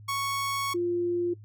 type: tone pair in turn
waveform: sawtooth / sine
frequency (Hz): 1108.7 / 349.2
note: C#6 / F4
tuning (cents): 0 / 0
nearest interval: octave + minor sixth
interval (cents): 2000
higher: first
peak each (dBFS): -24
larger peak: neither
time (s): 0.08-0.74 / 0.74-1.34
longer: first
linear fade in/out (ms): 10
effects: noise-tail reverb RT60 0.1 s tail -18 dB re dry + added 105 Hz sine -45 dBFS peak until 1.44 s